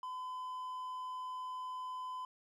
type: tone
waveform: triangle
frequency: 1014 Hz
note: B5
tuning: 45 cents sharp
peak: -38 dBFS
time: 0.03-2.25 s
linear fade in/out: 2 ms
effects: none